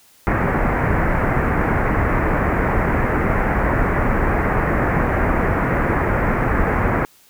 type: low-pass noise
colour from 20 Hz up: pink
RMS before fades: -18 dBFS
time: 0.27-7.05 s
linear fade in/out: 0 ms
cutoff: 2100 Hz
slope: 48 dB/octave
effects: white hiss -52 dBFS RMS until 7.29 s